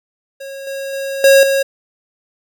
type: tone with level steps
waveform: square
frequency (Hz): 546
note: C#5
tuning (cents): -26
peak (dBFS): -28 / -23 / -21 / -6 / -13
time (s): 0.4-1.63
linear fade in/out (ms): 10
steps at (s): 0.67 / 0.93 / 1.24 / 1.43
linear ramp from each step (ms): 2
effects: none